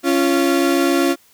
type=tone pair together; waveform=35% pulse; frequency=277.2 / 344.9 Hz; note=C#4 / F4; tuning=0 / -22 cents; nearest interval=major third; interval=378 cents; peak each=-15 dBFS; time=0.03-1.16 s; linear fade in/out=50 ms; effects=white hiss -53 dBFS RMS until 1.33 s